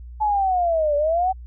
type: linear two-way sweep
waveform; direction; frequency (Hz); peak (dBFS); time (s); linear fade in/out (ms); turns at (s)
sine; down then up; 865 to 573 to 769; -17; 0.2-1.33; 20; 0.96
effects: added 60 Hz sine -35 dBFS peak until 1.46 s